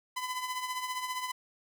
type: tone with tremolo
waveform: sawtooth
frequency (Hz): 1009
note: B5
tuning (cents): +37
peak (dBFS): -27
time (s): 0.16-1.32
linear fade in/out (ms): 10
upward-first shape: triangle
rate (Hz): 15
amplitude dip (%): 65
effects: none